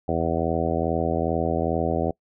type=harmonic tone; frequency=82.41 Hz; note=E2; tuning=in tune; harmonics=1 / 2 / 3 / 4 / 5 / 6 / 7 / 8 / 9; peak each=-30 / -30 / -30 / -30 / -30 / -30 / -30 / -30 / -30 dBFS; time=0.08-2.11 s; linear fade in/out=5 ms; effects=noise-tail reverb RT60 0.1 s tail -25 dB re dry